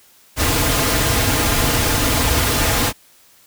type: noise with comb filter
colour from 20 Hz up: pink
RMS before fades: -17 dBFS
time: 0.36-2.93 s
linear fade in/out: 50 ms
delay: 5.3 ms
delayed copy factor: -0.6
effects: white hiss -51 dBFS RMS until 3.46 s